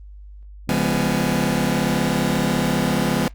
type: chord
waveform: sawtooth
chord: C# dominant seventh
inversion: none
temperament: just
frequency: 138.59 / 173.24 / 207.9 / 249.5 Hz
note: C#3 / E#3 / G#3 / B3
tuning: 0 / -14 / +2 / +18 cents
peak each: -22 / -19 / -19 / -19 dBFS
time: 0.69-3.28 s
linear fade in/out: 0 ms
effects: added 50 Hz sine -37 dBFS peak until 3.34 s + Opus 32 kbps